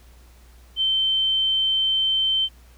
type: tone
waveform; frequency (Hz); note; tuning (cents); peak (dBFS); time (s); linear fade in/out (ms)
sine; 3100; G7; -20; -18; 0.76-2.49; 50
effects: added 60 Hz sine -47 dBFS peak until 2.77 s + pink hiss -56 dBFS RMS until 2.77 s